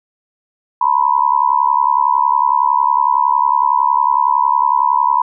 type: tone with amplitude modulation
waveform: sine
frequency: 977 Hz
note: B5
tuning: 19 cents flat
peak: -6 dBFS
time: 0.81-5.22 s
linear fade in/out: 5 ms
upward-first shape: sine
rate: 70.9 Hz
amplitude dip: 100%
effects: none